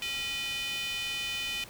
square tone with high-pass filter, 273.9 Hz, C#4, 21 cents flat, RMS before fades -34 dBFS, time 0.02-1.64 s, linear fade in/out 2 ms, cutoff 2700 Hz, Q 5, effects pink hiss -49 dBFS RMS until 1.69 s

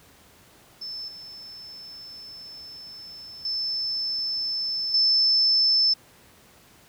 sine tone with level steps, 5274 Hz, E8, in tune, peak -32 / -39 / -25 / -17 dBFS, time 0.81-5.94 s, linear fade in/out 10 ms, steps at 1.08 / 3.45 / 4.94 s, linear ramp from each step 2 ms, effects pink hiss -54 dBFS RMS until 6.88 s + high-pass 60 Hz 12 dB/octave

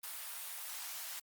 white high-pass noise, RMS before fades -44 dBFS, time 0.03-1.2 s, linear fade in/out 10 ms, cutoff 720 Hz, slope 24 dB/octave, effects Opus 32 kbps

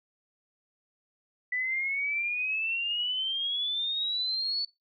sine exponential sweep, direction up, 1975.5 to 4473 Hz, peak -27 dBFS, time 1.52-4.65 s, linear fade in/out 5 ms, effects noise-tail reverb RT60 0.2 s tail -20 dB re dry + MP3 96 kbps

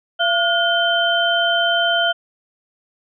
sine tone cluster, 680 / 1438 / 3099 Hz, F5 / F#6 / G7, -46 / -50 / -21 cents, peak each -19 dBFS, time 0.19-2.13 s, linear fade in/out 20 ms, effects none

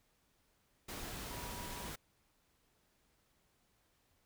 sine tone in noise, 967 Hz, B5, 37 cents flat, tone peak -51 dBFS, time 1.29-1.88 s, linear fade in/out 10 ms, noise pink, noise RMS -45 dBFS, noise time 0.88-1.96 s, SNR -9 dB, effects pink hiss -75 dBFS RMS until 4.25 s

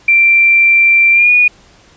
sine tone with pitch glide, 2356 to 2453 Hz, D7 to D#7, +5 to -25 cents, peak -5 dBFS, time 0.08-1.48 s, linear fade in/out 5 ms, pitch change +70 cents, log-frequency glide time 1.12-1.31 s, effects pink hiss -45 dBFS RMS until 1.96 s + resampled to 16000 Hz

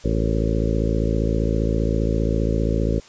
harmonic tone with a mistuned harmonic, 55.1 Hz, A1, 3 cents sharp, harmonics 1 / 2 / 3 / 4 / 5 / 6 / 7 / 8 / 9 / 10, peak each -22 / -25 / -27 / -28 / -29 / -30 / -30 / -31 / -32 / -32 dBFS, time 0.04-3 s, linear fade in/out 10 ms, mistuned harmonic 9, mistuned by -63 cents, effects white hiss -47 dBFS RMS until 3.08 s + resampled to 16000 Hz

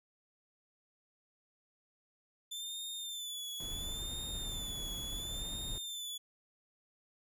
sawtooth tone with vibrato, 3520 Hz, A7, in tune, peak -37 dBFS, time 2.51-6.18 s, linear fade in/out 10 ms, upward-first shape sine, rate 0.72 Hz, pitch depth 71 cents each way
brown noise, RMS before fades -44 dBFS, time 3.6-5.78 s, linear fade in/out 0 ms
effects none

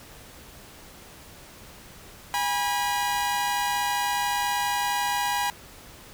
sawtooth tone pair together, 817.4 / 972 Hz, G#5 / B5, -28 / -28 cents, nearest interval minor third, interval 300 cents, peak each -23 / -23 dBFS, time 2.34-5.5 s, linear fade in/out 0 ms, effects pink hiss -47 dBFS RMS until 6.13 s

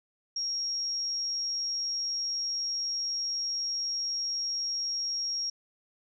sine tone, 5588 Hz, F8, in tune, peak -29 dBFS, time 0.36-5.5 s, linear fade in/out 5 ms, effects none

